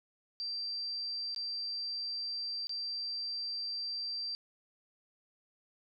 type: tone with dropouts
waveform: sine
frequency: 4699 Hz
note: D8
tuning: in tune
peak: -35 dBFS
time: 0.4-4.35 s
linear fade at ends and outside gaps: 0 ms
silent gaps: 1.347-1.362 / 2.67-2.694 s
effects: none